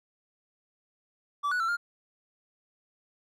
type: tone with pitch steps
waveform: triangle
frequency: 1155 / 1472 / 1340 / 1406 Hz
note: D6 / F#6 / E6 / F6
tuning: -29 / -9 / +28 / +11 cents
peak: -24 dBFS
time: 1.43-1.77 s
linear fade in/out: 20 ms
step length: 85 ms
effects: none